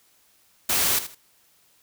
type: noise with echo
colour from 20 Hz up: white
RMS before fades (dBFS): -22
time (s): 0.69-0.99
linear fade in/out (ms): 5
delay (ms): 79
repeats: 2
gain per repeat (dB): -12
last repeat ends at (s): 1.148
effects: white hiss -61 dBFS RMS until 1.82 s